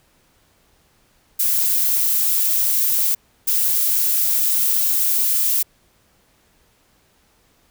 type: noise bursts at uneven times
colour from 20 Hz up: violet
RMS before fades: -18 dBFS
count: 2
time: 1.39-3.15 / 3.47-5.63 s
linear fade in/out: 10 ms
effects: pink hiss -59 dBFS RMS until 7.7 s